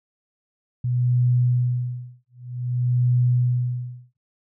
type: tone with tremolo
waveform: sine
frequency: 123.47 Hz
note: B2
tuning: in tune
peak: -15 dBFS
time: 0.84-4.17 s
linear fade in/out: 5 ms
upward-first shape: sine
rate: 0.53 Hz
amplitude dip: 100%
effects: none